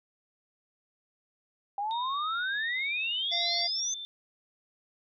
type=exponential sweep; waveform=sine; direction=up; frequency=790 to 6300 Hz; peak=-29 dBFS; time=1.78-3.94 s; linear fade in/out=2 ms
type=tone with pitch glide; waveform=sine; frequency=3699 to 3552 Hz; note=A#7 to A7; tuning=-14 to +16 cents; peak=-37 dBFS; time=1.91-4.05 s; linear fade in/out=0 ms; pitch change=-70 cents; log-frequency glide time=2.95-3.78 s
type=harmonic tone; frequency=690 Hz; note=F5; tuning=21 cents flat; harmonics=1 / 3 / 5 / 7 / 8; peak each=-36 / -36 / -36 / -36 / -36 dBFS; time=3.31-3.68 s; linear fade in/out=20 ms
effects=none